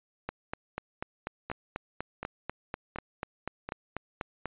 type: two click trains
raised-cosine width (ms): 0.5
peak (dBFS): -18 / -21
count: 18 / 4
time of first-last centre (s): 0.29-4.457 / 1.5-3.69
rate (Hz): 4.08 / 1.37
effects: resampled to 8000 Hz